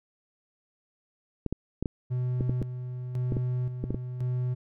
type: clicks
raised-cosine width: 3 ms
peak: -16 dBFS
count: 12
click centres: 1.463 / 1.526 / 1.826 / 1.858 / 2.408 / 2.495 / 2.617 / 3.322 / 3.368 / 3.84 / 3.906 / 3.945 s
type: tone with tremolo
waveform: triangle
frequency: 125.1 Hz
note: B2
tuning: 23 cents sharp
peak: -24 dBFS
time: 2.1-4.55 s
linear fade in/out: 20 ms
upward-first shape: square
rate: 0.95 Hz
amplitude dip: 55%
effects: none